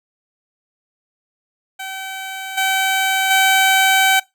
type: tone with level steps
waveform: 15% pulse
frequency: 767 Hz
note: G5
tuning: 38 cents flat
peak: -20 / -9 / -5 dBFS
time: 1.79-4.2 s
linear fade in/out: 10 ms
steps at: 2.57 / 3.3 s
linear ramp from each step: 10 ms
effects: noise-tail reverb RT60 0.2 s tail -21 dB re dry